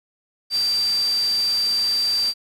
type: tone in noise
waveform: sine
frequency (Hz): 4685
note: D8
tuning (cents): -5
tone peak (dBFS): -18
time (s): 0.5-2.34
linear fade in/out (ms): 50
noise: white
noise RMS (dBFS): -33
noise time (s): 0.5-2.34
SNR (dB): +12
effects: low-pass 12000 Hz 12 dB/octave